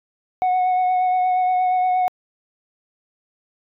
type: tone with vibrato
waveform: sine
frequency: 735 Hz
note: F#5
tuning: 12 cents flat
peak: -13 dBFS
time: 0.42-2.08 s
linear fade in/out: 0 ms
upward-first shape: sine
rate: 8.5 Hz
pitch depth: 16 cents each way
effects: tanh soft clip ceiling -15 dBFS